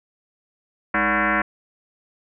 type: tone with frequency modulation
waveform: sine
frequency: 207.7 Hz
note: G#3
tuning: in tune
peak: -17 dBFS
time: 0.94-1.42 s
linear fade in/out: 5 ms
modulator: 262 Hz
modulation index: 7.3
effects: none